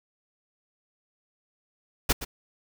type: noise with echo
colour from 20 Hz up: pink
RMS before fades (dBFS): -21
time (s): 2.09-2.13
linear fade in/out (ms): 10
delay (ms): 120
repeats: 1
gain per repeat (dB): -13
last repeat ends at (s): 2.25
effects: none